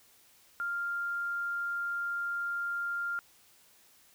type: tone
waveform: sine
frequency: 1396.9 Hz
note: F6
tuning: in tune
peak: -31 dBFS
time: 0.6-3.19 s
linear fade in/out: 0 ms
effects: white hiss -62 dBFS RMS until 4.14 s